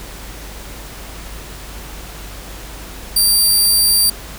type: tone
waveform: 15% pulse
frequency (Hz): 4699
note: D8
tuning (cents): 0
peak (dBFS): -4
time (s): 3.16-4.1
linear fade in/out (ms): 5
effects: added 50 Hz sine -33 dBFS peak until 4.38 s + pink hiss -34 dBFS RMS until 4.38 s